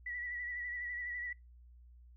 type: tone with vibrato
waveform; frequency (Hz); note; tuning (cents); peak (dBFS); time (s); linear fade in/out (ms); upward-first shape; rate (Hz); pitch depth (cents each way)
sine; 1948; B6; -24; -38; 0.06-1.33; 5; sine; 12; 39
effects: noise-tail reverb RT60 0.2 s tail -24 dB re dry + added 60 Hz sine -55 dBFS peak until 2.16 s